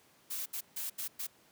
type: noise bursts at uneven times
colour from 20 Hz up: blue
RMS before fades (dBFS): -38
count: 5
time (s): 0.3-0.46 / 0.53-0.61 / 0.76-0.9 / 0.98-1.08 / 1.19-1.27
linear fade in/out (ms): 10
effects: pink hiss -64 dBFS RMS until 1.51 s + high-pass 150 Hz 12 dB/octave